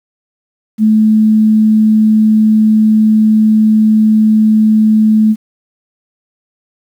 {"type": "tone", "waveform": "sine", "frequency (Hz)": 216.7, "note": "A3", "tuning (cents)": -26, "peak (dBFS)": -5, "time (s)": [0.78, 5.36], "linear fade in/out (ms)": 50, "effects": ["7-bit"]}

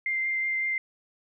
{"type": "tone with vibrato", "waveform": "sine", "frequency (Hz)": 2093, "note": "C7", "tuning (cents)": 0, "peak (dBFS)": -25, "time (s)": [0.06, 0.78], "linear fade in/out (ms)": 2, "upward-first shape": "triangle", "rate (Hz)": 5.4, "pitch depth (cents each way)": 12, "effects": []}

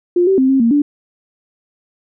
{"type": "tone with pitch steps", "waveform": "sine", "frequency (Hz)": [352.7, 384.6, 262.4, 268.1, 231.4, 290.3], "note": ["F4", "G4", "C4", "C4", "A#3", "D4"], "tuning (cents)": [17, -33, 5, 42, -13, -20], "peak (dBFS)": -9, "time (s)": [0.16, 0.82], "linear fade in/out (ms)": 5, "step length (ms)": 110, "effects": []}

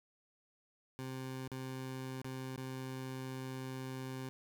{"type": "tone with dropouts", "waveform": "20% pulse", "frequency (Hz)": 130.81, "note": "C3", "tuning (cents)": 0, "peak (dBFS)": -36, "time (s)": [0.99, 4.29], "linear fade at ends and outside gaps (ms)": 0, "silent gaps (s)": [[1.478, 1.517], [2.217, 2.245], [2.561, 2.577]], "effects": []}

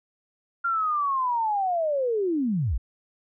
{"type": "linear sweep", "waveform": "sine", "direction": "down", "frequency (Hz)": [1396.9, 41], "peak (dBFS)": -22, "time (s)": [0.64, 2.78], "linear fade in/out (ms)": 10, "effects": []}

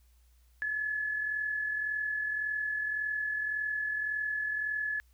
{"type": "tone with amplitude modulation", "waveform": "sine", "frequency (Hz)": 1711, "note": "A6", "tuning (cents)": -49, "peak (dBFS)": -28, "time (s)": [0.62, 5], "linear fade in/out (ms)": 0, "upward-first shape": "sine", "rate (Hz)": 41.8, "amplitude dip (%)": 45, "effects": ["added 60 Hz sine -60 dBFS peak until 5.13 s", "white hiss -72 dBFS RMS until 5.13 s"]}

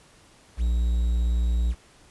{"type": "tone with quantisation", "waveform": "triangle", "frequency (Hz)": 59, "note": "A#1", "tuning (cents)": 22, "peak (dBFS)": -18, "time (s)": [0.57, 1.75], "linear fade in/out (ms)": 50, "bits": 8, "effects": ["pink hiss -55 dBFS RMS until 2.1 s", "resampled to 24000 Hz"]}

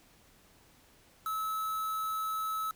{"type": "tone with quantisation", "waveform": "triangle", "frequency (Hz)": 1300, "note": "E6", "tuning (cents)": -24, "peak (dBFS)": -30, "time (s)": [1.26, 2.71], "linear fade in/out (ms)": 2, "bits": 7, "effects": ["pink hiss -62 dBFS RMS until 2.75 s"]}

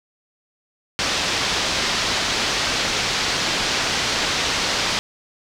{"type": "low-pass noise", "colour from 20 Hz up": "white", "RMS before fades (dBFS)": -22, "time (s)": [0.99, 4.99], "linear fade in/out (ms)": 0, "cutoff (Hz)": 5500, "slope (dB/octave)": 24, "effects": []}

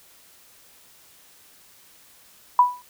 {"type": "tone with exponential decay", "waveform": "sine", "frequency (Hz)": 986, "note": "B5", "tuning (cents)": -3, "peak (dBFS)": -8, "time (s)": [2.59, 2.82], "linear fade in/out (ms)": 2, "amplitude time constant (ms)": 49, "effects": ["white hiss -53 dBFS RMS until 2.89 s"]}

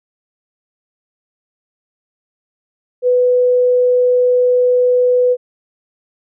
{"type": "tone", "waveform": "sine", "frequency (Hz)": 496.6, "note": "B4", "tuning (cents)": 9, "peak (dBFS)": -9, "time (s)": [3.02, 5.37], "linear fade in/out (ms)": 50, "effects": []}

